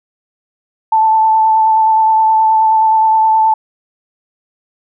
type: tone with vibrato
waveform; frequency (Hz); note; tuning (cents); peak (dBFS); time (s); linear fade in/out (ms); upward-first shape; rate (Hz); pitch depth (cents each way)
sine; 880; A5; 0; -7; 0.92-3.54; 5; sine; 9.5; 15
effects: none